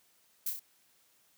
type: noise with echo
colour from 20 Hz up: violet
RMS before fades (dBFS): -33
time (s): 0.46-0.5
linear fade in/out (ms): 5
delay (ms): 32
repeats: 3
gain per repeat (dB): -4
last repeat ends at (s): 0.596
effects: white hiss -68 dBFS RMS until 1.37 s + high-pass 80 Hz 12 dB/octave